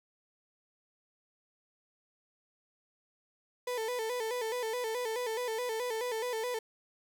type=tone with vibrato; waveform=35% pulse; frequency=468.6 Hz; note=A#4; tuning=9 cents sharp; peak=-31 dBFS; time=3.67-6.59 s; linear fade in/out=5 ms; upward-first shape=square; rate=4.7 Hz; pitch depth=94 cents each way; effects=10-bit